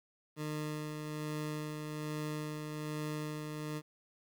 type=tone with tremolo; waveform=20% pulse; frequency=152.1 Hz; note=D#3; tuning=39 cents flat; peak=-31 dBFS; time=0.36-3.82 s; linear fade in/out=50 ms; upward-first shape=sine; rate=1.2 Hz; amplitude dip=35%; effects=11-bit